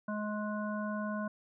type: harmonic tone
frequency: 210.6 Hz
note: G#3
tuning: 24 cents sharp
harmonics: 1 / 3 / 5 / 7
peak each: -35 / -40 / -42 / -43 dBFS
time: 0.08-1.28 s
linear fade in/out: 5 ms
effects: none